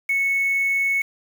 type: tone with quantisation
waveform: sine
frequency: 2206 Hz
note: C#7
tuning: 9 cents flat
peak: -18 dBFS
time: 0.09-1.02 s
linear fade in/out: 5 ms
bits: 6
effects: none